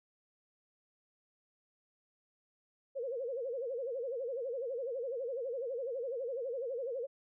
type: tone with vibrato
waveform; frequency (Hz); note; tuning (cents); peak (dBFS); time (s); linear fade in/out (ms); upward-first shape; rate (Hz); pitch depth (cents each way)
sine; 504; B4; +35; -35; 2.95-7.07; 20; sine; 12; 170
effects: none